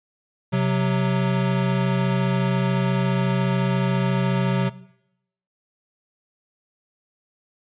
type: tone pair together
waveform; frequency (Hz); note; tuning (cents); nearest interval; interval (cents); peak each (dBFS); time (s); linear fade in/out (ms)
square; 130.81 / 185; C3 / F#3; 0 / 0; tritone; 600; -22; 0.52-4.7; 20
effects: noise-tail reverb RT60 0.8 s tail -18 dB re dry + resampled to 8000 Hz